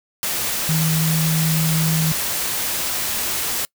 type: tone in noise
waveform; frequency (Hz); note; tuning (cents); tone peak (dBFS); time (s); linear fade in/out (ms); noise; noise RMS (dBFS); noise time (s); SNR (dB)
sine; 159.8; D#3; +47; -17; 0.69-2.12; 0; white; -23; 0.23-3.65; +3
effects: noise-tail reverb RT60 0.1 s tail -25 dB re dry